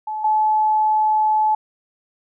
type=tone pair in turn; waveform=sine; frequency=861 / 861 Hz; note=A5 / A5; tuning=-38 / -38 cents; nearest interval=unison; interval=0 cents; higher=neither; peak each=-23 / -14 dBFS; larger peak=second; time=0.07-0.24 / 0.24-1.55 s; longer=second; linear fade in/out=5 ms; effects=none